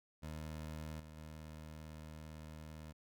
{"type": "tone with level steps", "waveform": "20% pulse", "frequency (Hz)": 77.78, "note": "D#2", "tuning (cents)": 0, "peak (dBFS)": [-39, -47, -44], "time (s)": [0.22, 2.93], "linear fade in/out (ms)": 20, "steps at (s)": [1, 1.17], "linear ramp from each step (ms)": 5, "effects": []}